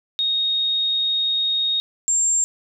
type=tone pair in turn; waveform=sine; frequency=3729 / 7404 Hz; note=A#7 / A#8; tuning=0 / -13 cents; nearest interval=octave; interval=1187 cents; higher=second; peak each=-18 / -16 dBFS; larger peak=second; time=0.19-1.8 / 2.08-2.44 s; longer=first; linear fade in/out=0 ms; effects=none